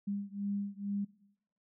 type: beating tone pair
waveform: sine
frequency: 200.3 / 202.5 Hz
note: G3 / G#3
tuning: +38 / -43 cents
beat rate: 2.2 Hz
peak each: -37 / -38 dBFS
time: 0.07-1.05 s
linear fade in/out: 10 ms
effects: noise-tail reverb RT60 0.9 s tail -21 dB re dry